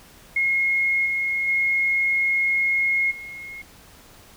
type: tone with level steps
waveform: sine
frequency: 2156 Hz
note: C#7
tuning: 49 cents flat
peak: -18 / -21 / -18 / -34 dBFS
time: 0.36-3.62 s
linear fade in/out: 5 ms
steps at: 1.05 / 1.47 / 3.1 s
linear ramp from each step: 20 ms
effects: pink hiss -49 dBFS RMS until 4.36 s